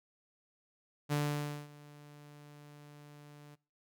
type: tone with ADSR envelope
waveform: sawtooth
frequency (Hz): 146.83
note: D3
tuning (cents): 0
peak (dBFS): -25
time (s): 1.09-3.56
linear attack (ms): 35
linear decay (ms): 550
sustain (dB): -23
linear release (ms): 22
effects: noise-tail reverb RT60 0.4 s tail -24 dB re dry